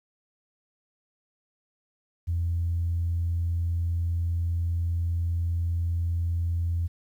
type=tone; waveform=sine; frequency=85 Hz; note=F2; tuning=46 cents flat; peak=-23 dBFS; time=2.27-6.88 s; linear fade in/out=20 ms; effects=tanh soft clip ceiling -19 dBFS + 10-bit